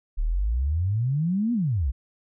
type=exponential two-way sweep; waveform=sine; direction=up then down; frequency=34.65 to 246.9 to 56.6 Hz; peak=-21 dBFS; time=0.17-1.92 s; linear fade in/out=20 ms; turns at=1.53 s; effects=none